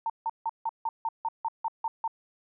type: tone bursts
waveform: sine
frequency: 906 Hz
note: A#5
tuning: 50 cents flat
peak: -26 dBFS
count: 11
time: 0.06-2.078 s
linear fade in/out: 2 ms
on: 38 ms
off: 160 ms
effects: none